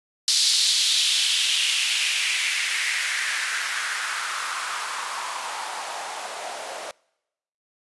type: noise with band-pass filter sweep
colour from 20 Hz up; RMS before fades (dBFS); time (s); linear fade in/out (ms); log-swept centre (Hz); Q
blue; -25; 0.28-6.91; 0; 4400 to 610; 2.9
effects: noise-tail reverb RT60 0.9 s tail -26 dB re dry + resampled to 24000 Hz